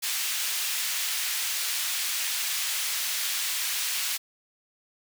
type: high-pass noise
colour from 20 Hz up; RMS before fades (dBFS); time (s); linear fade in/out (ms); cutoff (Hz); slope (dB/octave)
pink; -29; 0.02-4.18; 20; 2400; 12
effects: none